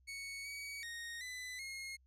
sawtooth tone with pitch steps, 2221 / 2262 / 1862 / 2003 / 2152 Hz, C#7 / C#7 / A#6 / B6 / C7, +3 / +34 / -2 / +24 / +48 cents, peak -40 dBFS, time 0.07-1.97 s, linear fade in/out 20 ms, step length 380 ms, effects added 64 Hz sine -66 dBFS peak until 2.06 s + low-pass 11000 Hz 12 dB/octave

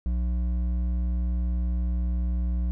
triangle tone with hard clipping, 60.4 Hz, B1, 38 cents flat, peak -25 dBFS, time 0.06-2.71 s, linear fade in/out 0 ms, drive 11 dB, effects none

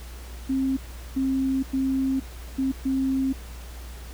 sine tone bursts at uneven times, 266.2 Hz, C4, 30 cents sharp, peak -21 dBFS, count 5, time 0.49-0.77 / 1.16-1.63 / 1.73-2.2 / 2.58-2.72 / 2.85-3.33 s, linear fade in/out 10 ms, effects added 60 Hz sine -37 dBFS peak until 4.13 s + pink hiss -46 dBFS RMS until 4.13 s

